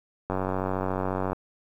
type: click train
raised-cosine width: 1 ms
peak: -14 dBFS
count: 98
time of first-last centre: 0.3-1.331 s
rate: 94.1 Hz
effects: 9-bit